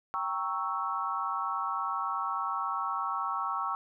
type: chord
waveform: sine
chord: G diminished seventh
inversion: none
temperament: equal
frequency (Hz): 784 / 932.3 / 1108.7 / 1318.5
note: G5 / Bb5 / Db6 / Fb6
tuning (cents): 0 / 0 / 0 / 0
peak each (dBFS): -38 / -37 / -33 / -34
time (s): 0.14-3.75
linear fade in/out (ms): 0
effects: none